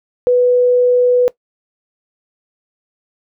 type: tone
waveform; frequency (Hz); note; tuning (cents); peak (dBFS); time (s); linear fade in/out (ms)
sine; 493.9; B4; 0; -8; 0.27-1.28; 0
effects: noise-tail reverb RT60 0.1 s tail -19 dB re dry